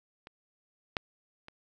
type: clicks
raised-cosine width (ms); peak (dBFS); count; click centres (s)
0.3; -30 / -13 / -30; 3; 0.271 / 0.968 / 1.484
effects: none